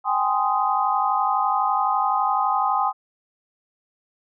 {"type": "chord", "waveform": "sine", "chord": "Ab major seventh", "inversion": "third", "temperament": "just", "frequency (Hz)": [778.7, 830.6, 1038.3, 1245.9], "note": ["G5", "Ab5", "C6", "Eb6"], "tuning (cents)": [-12, 0, -14, 2], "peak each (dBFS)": -24, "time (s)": [0.04, 2.93], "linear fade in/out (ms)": 50, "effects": []}